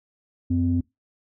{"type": "tone pair together", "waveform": "sine", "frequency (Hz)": [91, 256.1], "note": ["F#2", "C4"], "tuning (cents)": [-28, -37], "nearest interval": "octave + tritone", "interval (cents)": 1791, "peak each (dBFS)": [-22, -21], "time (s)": [0.5, 0.81], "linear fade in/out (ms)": 10, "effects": ["noise-tail reverb RT60 0.2 s tail -24 dB re dry", "tanh soft clip ceiling -11 dBFS"]}